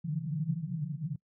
pink band-pass noise, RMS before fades -34 dBFS, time 0.04-1.16 s, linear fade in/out 10 ms, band 140 to 170 Hz, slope 96 dB/octave, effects noise-tail reverb RT60 0.1 s tail -22 dB re dry

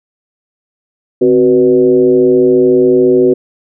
sine tone with frequency modulation, 374.3 Hz, F#4, 20 cents sharp, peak -5 dBFS, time 1.21-3.34 s, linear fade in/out 10 ms, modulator 114 Hz, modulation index 0.9, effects none

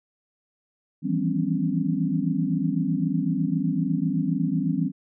sine tone cluster, 161.8 / 169.7 / 196 / 254 / 277.9 Hz, E3 / F3 / G3 / B3 / C#4, -32 / -49 / 0 / +49 / +4 cents, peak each -28 dBFS, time 1.02-4.92 s, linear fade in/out 50 ms, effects none

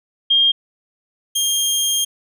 sine / 20% pulse tone pair in turn, 3217 / 3217 Hz, G7 / G7, +44 / +44 cents, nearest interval unison, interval 0 cents, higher neither, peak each -11 dBFS, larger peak neither, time 0.3-0.52 / 1.35-2.05 s, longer second, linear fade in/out 10 ms, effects none

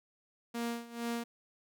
sawtooth tone with tremolo, 234.7 Hz, A#3, 12 cents sharp, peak -29 dBFS, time 0.54-1.24 s, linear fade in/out 10 ms, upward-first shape sine, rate 2.2 Hz, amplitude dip 85%, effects none

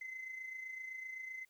sine tone with amplitude modulation, 2053 Hz, C7, 33 cents flat, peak -39 dBFS, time 0.01-1.45 s, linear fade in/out 5 ms, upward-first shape sine, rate 27.8 Hz, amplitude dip 60%, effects tanh soft clip ceiling -39 dBFS + white hiss -75 dBFS RMS until 1.49 s

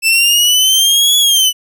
sawtooth linear two-way sweep, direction up then down, 2637 to 3400 to 2957 Hz, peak -5 dBFS, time 0.02-1.53 s, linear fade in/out 50 ms, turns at 1.17 s, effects none

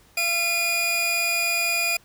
sawtooth tone pair together, 681 / 2439 Hz, F5 / D#7, -44 / -35 cents, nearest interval octave + minor seventh, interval 2209 cents, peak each -27 / -18 dBFS, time 0.17-1.97 s, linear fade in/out 5 ms, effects pink hiss -56 dBFS RMS until 2.04 s

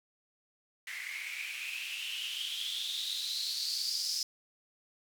blue noise with band-pass filter sweep, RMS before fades -37 dBFS, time 0.87-4.23 s, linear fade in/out 2 ms, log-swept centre 2000 to 5200 Hz, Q 8.5, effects none

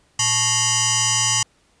sine tone with frequency modulation, 116.54 Hz, A#2, in tune, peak -16 dBFS, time 0.19-1.43 s, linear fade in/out 5 ms, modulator 986 Hz, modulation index 7.8, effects pink hiss -60 dBFS RMS until 1.8 s + resampled to 22050 Hz

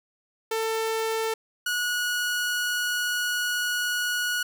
sawtooth tone pair in turn, 445.9 / 1458.8 Hz, A4 / F#6, +23 / -25 cents, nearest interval octave + major sixth, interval 2052 cents, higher second, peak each -21 dBFS, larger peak neither, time 0.51-1.34 / 1.66-4.43 s, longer second, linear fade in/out 5 ms, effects none

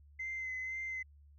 sine tone with vibrato, 2060 Hz, C7, 28 cents flat, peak -36 dBFS, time 0.19-1.03 s, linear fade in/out 10 ms, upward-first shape sine, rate 2 Hz, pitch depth 23 cents each way, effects tanh soft clip ceiling -33 dBFS + added 72 Hz sine -57 dBFS peak until 1.38 s

